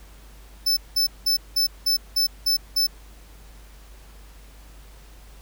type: tone bursts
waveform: 45% pulse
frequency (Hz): 5274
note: E8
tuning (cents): 0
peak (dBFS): -18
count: 8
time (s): 0.66-2.87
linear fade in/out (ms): 10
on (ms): 110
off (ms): 190
effects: added 50 Hz sine -44 dBFS peak until 5.41 s + pink hiss -52 dBFS RMS until 5.41 s